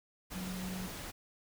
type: tone in noise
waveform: sine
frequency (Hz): 185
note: F#3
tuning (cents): 0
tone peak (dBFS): -39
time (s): 0.34-0.88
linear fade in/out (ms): 20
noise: pink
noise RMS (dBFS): -44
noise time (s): 0.3-1.12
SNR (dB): +2
effects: none